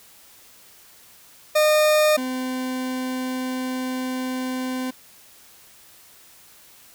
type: tone pair in turn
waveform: 40% pulse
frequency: 610 / 256.5 Hz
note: D#5 / C4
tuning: -34 / -34 cents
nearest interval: octave + minor third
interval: 1500 cents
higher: first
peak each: -14 / -24 dBFS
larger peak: first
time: 1.55-2.17 / 2.17-4.91 s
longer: second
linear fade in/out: 10 ms
effects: white hiss -50 dBFS RMS until 6.94 s